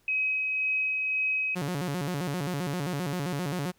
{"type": "tone with tremolo", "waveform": "sine", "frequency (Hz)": 2538, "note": "D#7", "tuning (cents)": 34, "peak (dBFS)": -24, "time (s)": [0.08, 1.55], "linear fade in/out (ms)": 2, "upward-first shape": "sine", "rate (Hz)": 1.9, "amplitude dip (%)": 25}
{"type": "tone with vibrato", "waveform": "sawtooth", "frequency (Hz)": 160, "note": "D#3", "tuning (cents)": 49, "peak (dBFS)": -25, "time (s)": [1.55, 3.72], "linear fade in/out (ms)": 20, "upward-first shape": "square", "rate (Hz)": 7.6, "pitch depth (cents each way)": 210}
{"effects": ["pink hiss -67 dBFS RMS until 3.78 s"]}